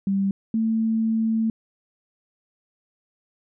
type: tone pair in turn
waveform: sine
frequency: 196 / 223.2 Hz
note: G3 / A3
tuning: 0 / +25 cents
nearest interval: major second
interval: 225 cents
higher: second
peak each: -19 dBFS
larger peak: neither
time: 0.07-0.31 / 0.54-1.5 s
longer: second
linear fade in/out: 2 ms
effects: none